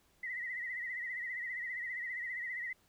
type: tone with vibrato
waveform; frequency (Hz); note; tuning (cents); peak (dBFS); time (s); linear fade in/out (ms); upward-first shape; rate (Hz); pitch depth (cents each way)
sine; 1964; B6; -10; -37; 0.23-2.73; 5; sine; 15; 79
effects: pink hiss -70 dBFS RMS until 2.88 s